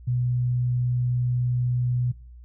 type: tone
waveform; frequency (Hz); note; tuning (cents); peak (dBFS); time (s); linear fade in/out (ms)
sine; 123.47; B2; 0; -21; 0.07-2.12; 10
effects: noise-tail reverb RT60 0.4 s tail -21 dB re dry + added 60 Hz sine -42 dBFS peak until 2.44 s